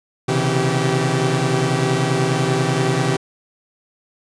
sawtooth tone cluster, 127.8 / 138.1 / 162.6 / 386.5 Hz, C3 / C#3 / E3 / G4, -40 / -6 / -23 / -24 cents, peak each -18 dBFS, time 0.28-3.17 s, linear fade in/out 10 ms, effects resampled to 22050 Hz

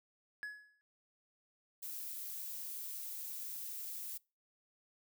triangle tone with exponential decay, 1690 Hz, G#6, 30 cents sharp, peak -36 dBFS, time 0.43-0.81 s, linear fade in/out 0 ms, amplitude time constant 82 ms
violet noise, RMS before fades -44 dBFS, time 1.82-4.18 s, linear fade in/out 10 ms
effects noise-tail reverb RT60 0.3 s tail -25 dB re dry

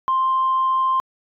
sine tone, 1049 Hz, C6, 4 cents sharp, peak -15 dBFS, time 0.08-1 s, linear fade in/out 0 ms, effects tanh soft clip ceiling -12 dBFS

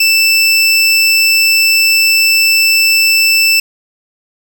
25% pulse tone, 2653 Hz, E7, 10 cents sharp, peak -3 dBFS, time 0-3.6 s, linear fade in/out 5 ms, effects none

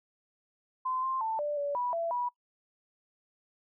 sine tone with pitch steps, 1030 / 1051 / 888 / 589 / 573 / 980 / 671 / 975 Hz, C6 / C6 / A5 / D5 / D5 / B5 / E5 / B5, -28 / +7 / +16 / +5 / -43 / -14 / +31 / -23 cents, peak -29 dBFS, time 0.85-2.29 s, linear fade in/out 10 ms, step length 180 ms, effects noise-tail reverb RT60 0.1 s tail -23 dB re dry

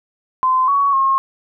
sine tone with pitch steps, 1032 / 1121 / 1078 Hz, C6 / C#6 / C#6, -24 / +19 / -49 cents, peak -12 dBFS, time 0.43-1.18 s, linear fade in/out 0 ms, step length 250 ms, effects none

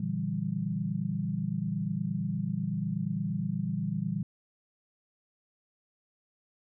sine chord, E half-diminished seventh, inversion second, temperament equal with one note detuned, 116.54 / 146.83 / 167.69 / 196 Hz, Bb2 / D3 / E3 / G3, 0 / 0 / +30 / 0 cents, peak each -37 / -36 / -33 / -33 dBFS, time 0-4.23 s, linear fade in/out 5 ms, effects none

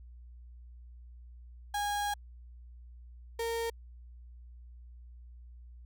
35% pulse tone pair in turn, 821 / 460.8 Hz, G#5 / A#4, -20 / -20 cents, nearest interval minor seventh, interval 1000 cents, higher first, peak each -29 / -30 dBFS, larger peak first, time 1.74-2.14 / 3.39-3.7 s, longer first, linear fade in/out 5 ms, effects added 60 Hz sine -48 dBFS peak until 5.85 s

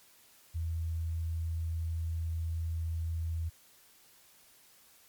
sine tone, 82.1 Hz, E2, 6 cents flat, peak -31 dBFS, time 0.54-3.5 s, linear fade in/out 20 ms, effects white hiss -61 dBFS RMS until 5.08 s + MP3 96 kbps

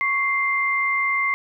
sine tone pair together, 1108.7 / 2093 Hz, C#6 / C7, 0 / 0 cents, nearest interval major seventh, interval 1100 cents, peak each -24 / -20 dBFS, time 0.01-1.34 s, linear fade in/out 0 ms, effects none

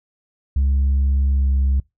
sine tone with pitch glide, 68.3 to 67.32 Hz, C#2 to C2, -25 to +50 cents, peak -12 dBFS, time 0.56-1.8 s, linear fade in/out 5 ms, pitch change -25 cents, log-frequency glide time 1.34-1.48 s, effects noise-tail reverb RT60 0.2 s tail -25 dB re dry + tanh soft clip ceiling -13 dBFS

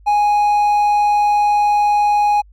triangle tone, 829 Hz, G#5, 3 cents flat, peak -9 dBFS, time 0.06-2.42 s, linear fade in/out 20 ms, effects added 50 Hz sine -42 dBFS peak until 2.52 s + MP3 96 kbps

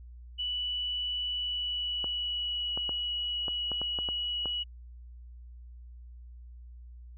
sine tone with pitch glide, 2960 to 2924 Hz, F#7 to F#7, 0 to -21 cents, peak -30 dBFS, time 0.38-4.64 s, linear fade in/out 20 ms, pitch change -21 cents, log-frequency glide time 1.29-2.85 s
clicks, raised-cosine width 1 ms, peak -24 dBFS, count 9, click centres 2.043 / 2.775 / 2.893 / 3.482 / 3.717 / 3.816 / 3.988 / 4.088 / 4.457 s
effects added 60 Hz sine -45 dBFS peak until 7.17 s

